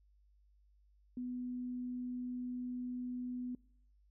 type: tone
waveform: sine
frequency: 248.5 Hz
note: B3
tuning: 11 cents sharp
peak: -38 dBFS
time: 1.17-3.55 s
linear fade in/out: 2 ms
effects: noise-tail reverb RT60 0.7 s tail -25 dB re dry + added 50 Hz sine -65 dBFS peak until 4.1 s